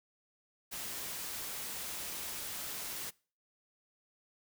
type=noise; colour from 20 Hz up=white; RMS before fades=-41 dBFS; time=0.71-3.11 s; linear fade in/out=20 ms; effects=noise-tail reverb RT60 0.4 s tail -24 dB re dry